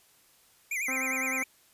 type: tone with vibrato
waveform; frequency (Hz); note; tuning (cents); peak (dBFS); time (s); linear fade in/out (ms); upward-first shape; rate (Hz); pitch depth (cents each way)
square; 2221; C#7; +3; -30; 0.71-1.44; 5; sine; 9.8; 180
type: harmonic tone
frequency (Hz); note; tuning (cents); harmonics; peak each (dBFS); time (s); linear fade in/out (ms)
261.6; C4; 0; 1 / 2 / 3 / 4 / 5 / 6 / 7 / 8 / 9; -37 / -41 / -44 / -44 / -41 / -43 / -47 / -43 / -44; 0.88-1.43; 5
effects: white hiss -62 dBFS RMS until 1.73 s + resampled to 32000 Hz